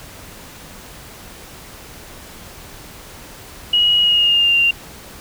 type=tone with pitch glide; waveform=sine; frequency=2900 to 2779 Hz; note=F#7 to F7; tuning=-35 to -9 cents; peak=-11 dBFS; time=3.73-4.71 s; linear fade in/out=5 ms; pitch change=-74 cents; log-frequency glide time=4.01-4.57 s; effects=pink hiss -38 dBFS RMS until 5.2 s